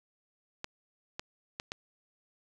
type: clicks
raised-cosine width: 0.2 ms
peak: -19 dBFS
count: 4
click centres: 0.644 / 1.195 / 1.599 / 1.719 s
effects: none